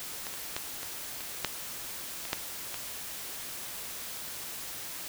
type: clicks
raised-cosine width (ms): 0.2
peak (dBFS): -20 / -24 / -14 / -22 / -24 / -10 / -22 / -10 / -20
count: 9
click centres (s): 0.268 / 0.339 / 0.565 / 0.831 / 1.207 / 1.447 / 2.253 / 2.331 / 2.743
effects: white hiss -40 dBFS RMS until 5.08 s